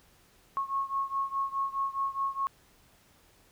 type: beating tone pair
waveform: sine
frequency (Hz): 1092 / 1096.8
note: C#6 / C#6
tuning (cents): -26 / -19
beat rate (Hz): 4.8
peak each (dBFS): -31 / -33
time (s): 0.57-2.47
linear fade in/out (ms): 0
effects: pink hiss -62 dBFS RMS until 3.51 s